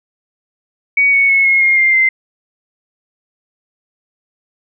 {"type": "tone with pitch steps", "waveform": "sine", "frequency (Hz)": [2250, 2220, 2191, 2162, 2134, 2105, 2078], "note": ["C#7", "C#7", "C#7", "C#7", "C7", "C7", "C7"], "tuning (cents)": [25, 2, -21, -44, 34, 10, -12], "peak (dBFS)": -8, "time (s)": [0.97, 2.09], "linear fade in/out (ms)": 5, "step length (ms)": 160, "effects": []}